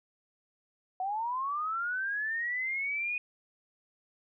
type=linear sweep; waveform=sine; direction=up; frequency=731 to 2489 Hz; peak=-30 dBFS; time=1-3.18 s; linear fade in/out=2 ms; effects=none